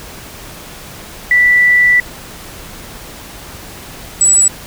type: tone pair in turn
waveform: sine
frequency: 1968 / 7872 Hz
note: B6 / B8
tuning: -7 / -7 cents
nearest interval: 2 octaves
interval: 2400 cents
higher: second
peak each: -6 dBFS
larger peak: neither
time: 1.31-2 / 4.21-4.48 s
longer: first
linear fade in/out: 2 ms
effects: pink hiss -32 dBFS RMS until 4.66 s